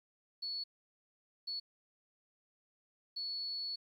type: tone bursts at uneven times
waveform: sine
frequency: 4409 Hz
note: C#8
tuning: 10 cents flat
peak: -37 dBFS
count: 3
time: 0.42-0.64 / 1.47-1.6 / 3.16-3.76 s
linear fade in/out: 10 ms
effects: 12-bit